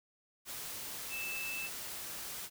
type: tone in noise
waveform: sine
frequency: 2636 Hz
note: E7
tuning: 1 cent flat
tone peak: -38 dBFS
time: 1.09-1.7 s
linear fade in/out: 50 ms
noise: white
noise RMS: -43 dBFS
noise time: 0.45-2.5 s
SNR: +2 dB
effects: none